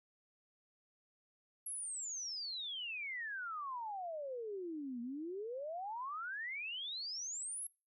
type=exponential two-way sweep; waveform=sine; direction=down then up; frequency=11350 to 231.6 to 11350 Hz; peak=-40 dBFS; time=1.66-7.67 s; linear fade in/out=5 ms; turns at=5.01 s; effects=noise-tail reverb RT60 0.3 s tail -23 dB re dry